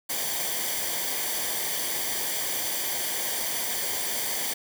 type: noise with comb filter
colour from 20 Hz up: white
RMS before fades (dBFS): -29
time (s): 0.09-4.54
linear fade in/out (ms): 10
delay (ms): 0.75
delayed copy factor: -0.65
effects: none